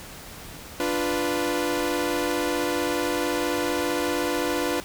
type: chord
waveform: sawtooth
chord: B diminished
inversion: first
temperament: equal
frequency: 293.7 / 349.2 / 493.9 Hz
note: D4 / F4 / B4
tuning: 0 / 0 / 0 cents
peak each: -24 dBFS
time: 0.8-4.8 s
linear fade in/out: 0 ms
effects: pink hiss -41 dBFS RMS until 4.84 s